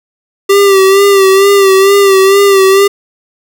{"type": "tone with vibrato", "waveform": "square", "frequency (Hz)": 392, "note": "G4", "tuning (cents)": 0, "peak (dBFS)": -4, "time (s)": [0.49, 2.88], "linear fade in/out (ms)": 10, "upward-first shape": "sine", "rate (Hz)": 2.2, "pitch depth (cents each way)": 45, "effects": []}